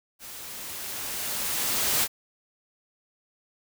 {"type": "noise with level ramp", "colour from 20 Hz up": "white", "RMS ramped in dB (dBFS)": [-42, -23], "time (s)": [0.19, 2.08], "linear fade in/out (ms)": 50, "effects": []}